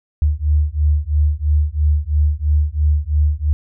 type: beating tone pair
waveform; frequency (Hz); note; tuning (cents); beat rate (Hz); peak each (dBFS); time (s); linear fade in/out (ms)
sine; 73.42 / 76.42; D2 / D#2; 0 / -31; 3; -16; 0.22-3.53; 0
effects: none